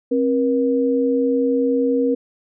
sine tone pair together, 267 / 477.5 Hz, C4 / A#4, +35 / +42 cents, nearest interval minor seventh, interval 1007 cents, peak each -18 dBFS, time 0.11-2.15 s, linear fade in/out 10 ms, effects none

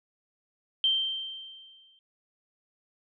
sine tone with exponential decay, 3136 Hz, G7, in tune, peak -20 dBFS, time 0.84-1.99 s, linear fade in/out 1 ms, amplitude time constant 250 ms, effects none

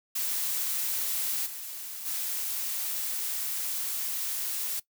blue noise with level steps, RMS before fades -30 / -39 / -32 dBFS, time 0.15-4.8 s, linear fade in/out 10 ms, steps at 1.45 / 2.05 s, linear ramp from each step 20 ms, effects noise-tail reverb RT60 0.1 s tail -19 dB re dry

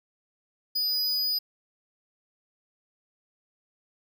square tone, 4951 Hz, D#8, 9 cents flat, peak -25 dBFS, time 0.75-1.39 s, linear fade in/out 10 ms, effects 10-bit

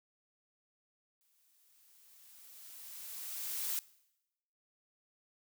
blue noise with exponential growth, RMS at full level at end -35 dBFS, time 1.21-3.79 s, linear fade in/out 0 ms, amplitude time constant 560 ms, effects noise-tail reverb RT60 0.9 s tail -21 dB re dry

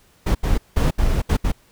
brown noise bursts at uneven times, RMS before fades -17 dBFS, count 6, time 0.26-0.35 / 0.43-0.58 / 0.76-0.91 / 0.98-1.22 / 1.29-1.37 / 1.44-1.52 s, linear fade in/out 10 ms, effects pink hiss -56 dBFS RMS until 1.71 s

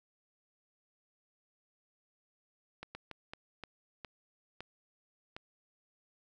slowing click train, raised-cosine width 0.3 ms, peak -27 dBFS, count 8, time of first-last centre 2.83-5.365 s, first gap 120 ms, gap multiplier 1.36, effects none

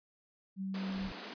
sine tone, 192.1 Hz, G3, 35 cents flat, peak -35 dBFS, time 0.56-1.11 s, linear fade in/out 50 ms
brown noise with exponential growth, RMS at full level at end -41 dBFS, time 0.74-1.12 s, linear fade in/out 2 ms, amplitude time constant 81 ms
pink high-pass noise, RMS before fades -45 dBFS, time 0.74-1.34 s, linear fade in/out 5 ms, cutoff 180 Hz, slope 96 dB/octave
effects resampled to 11025 Hz

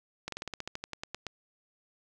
slowing click train, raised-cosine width 0.2 ms, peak -19 dBFS, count 14, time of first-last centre 0.28-1.267 s, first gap 43 ms, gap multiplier 1.09, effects none

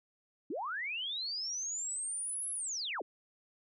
sine linear two-way sweep, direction up then down, 242.7 to 11030 to 242.7 Hz, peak -35 dBFS, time 0.5-3.02 s, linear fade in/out 5 ms, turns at 2.51 s, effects none

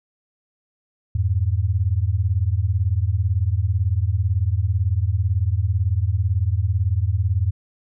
sine beating tone pair, 85.4 / 103.4 Hz, F2 / G#2, -38 / -7 cents, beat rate 18 Hz, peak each -20 dBFS, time 1.15-7.51 s, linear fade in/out 5 ms, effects none

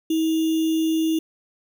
sine tone with sample-and-hold, 320.9 Hz, E4, 46 cents flat, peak -18 dBFS, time 0.1-1.19 s, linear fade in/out 5 ms, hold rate 3150 Hz, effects none

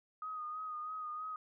sine tone with vibrato, 1244.5 Hz, D#6, in tune, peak -39 dBFS, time 0.22-1.36 s, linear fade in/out 2 ms, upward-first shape sine, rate 3.1 Hz, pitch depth 33 cents each way, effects none

